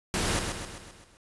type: noise with echo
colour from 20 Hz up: pink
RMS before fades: -28 dBFS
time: 0.14-0.39 s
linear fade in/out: 0 ms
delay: 130 ms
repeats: 6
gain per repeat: -5 dB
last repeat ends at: 1.17 s
effects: resampled to 24000 Hz